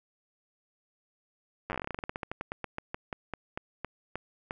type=slowing click train; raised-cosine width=0.5 ms; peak=-19 dBFS; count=30; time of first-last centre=1.7-4.509 s; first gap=9 ms; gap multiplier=1.14; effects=none